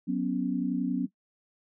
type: chord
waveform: sine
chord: F# suspended fourth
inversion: none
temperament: just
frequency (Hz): 185 / 246.7 / 277.5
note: F#3 / B3 / C#4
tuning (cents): 0 / -2 / +2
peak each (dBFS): -31 / -30 / -30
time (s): 0.07-1.07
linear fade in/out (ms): 20
effects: noise-tail reverb RT60 0.1 s tail -17 dB re dry